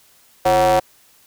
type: ring-modulated tone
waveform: square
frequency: 99.9 Hz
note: G2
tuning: 33 cents sharp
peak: -10 dBFS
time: 0.45-0.8 s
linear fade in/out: 10 ms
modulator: 643 Hz
effects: white hiss -53 dBFS RMS until 1.26 s